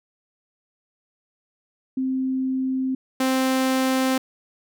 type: tone pair in turn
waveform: sine / sawtooth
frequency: 261.6 / 261.6 Hz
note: C4 / C4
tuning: 0 / 0 cents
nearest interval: unison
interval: 0 cents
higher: neither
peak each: -21 / -15 dBFS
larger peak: second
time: 1.97-2.95 / 3.2-4.18 s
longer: neither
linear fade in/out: 5 ms
effects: none